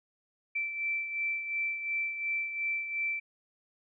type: beating tone pair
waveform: sine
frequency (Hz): 2333 / 2335.8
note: D7 / D7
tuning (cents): -12 / -10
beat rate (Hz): 2.8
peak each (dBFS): -31 / -39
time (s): 0.55-3.2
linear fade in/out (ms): 10
effects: none